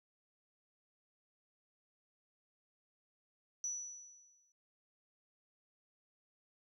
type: tone with exponential decay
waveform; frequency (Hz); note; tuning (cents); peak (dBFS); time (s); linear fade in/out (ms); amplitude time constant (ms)
sine; 5920; F#8; 0; -34; 3.64-4.52; 1; 190
effects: tanh soft clip ceiling -31 dBFS